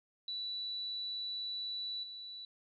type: tone with level steps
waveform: sine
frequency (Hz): 3952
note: B7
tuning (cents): 0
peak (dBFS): -37 / -44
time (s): 0.28-2.45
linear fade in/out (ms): 2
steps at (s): 2.03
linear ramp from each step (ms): 5
effects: none